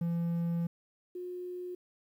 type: tone pair in turn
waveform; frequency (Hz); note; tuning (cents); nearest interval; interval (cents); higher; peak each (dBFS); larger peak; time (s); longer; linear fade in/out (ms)
triangle / sine; 169.6 / 359.4; E3 / F4; +50 / +50; octave + minor second; 1300; second; -27 / -37; first; 0.01-0.67 / 1.15-1.75; first; 5
effects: 11-bit